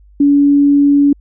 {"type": "tone", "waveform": "sine", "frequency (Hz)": 284.8, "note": "C#4", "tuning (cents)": 47, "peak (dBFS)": -6, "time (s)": [0.2, 1.13], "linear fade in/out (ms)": 5, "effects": ["added 50 Hz sine -41 dBFS peak until 1.2 s"]}